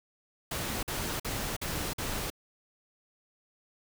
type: noise bursts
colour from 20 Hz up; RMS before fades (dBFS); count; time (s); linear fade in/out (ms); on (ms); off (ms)
pink; -34; 5; 0.51-2.302; 5; 320; 48
effects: none